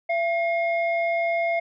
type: tone pair together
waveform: sine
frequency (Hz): 675.9 / 2146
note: E5 / C7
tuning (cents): +43 / +43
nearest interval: octave + minor sixth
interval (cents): 2000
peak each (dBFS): -21 / -26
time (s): 0.09-1.6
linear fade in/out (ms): 10
effects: tanh soft clip ceiling -15 dBFS